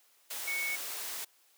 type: tone in noise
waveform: sine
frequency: 2217 Hz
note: C#7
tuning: in tune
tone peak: -32 dBFS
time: 0.47-0.76 s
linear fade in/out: 10 ms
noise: white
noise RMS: -39 dBFS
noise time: 0.3-1.25 s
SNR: +4 dB
effects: white hiss -66 dBFS RMS until 1.57 s + high-pass 400 Hz 12 dB/octave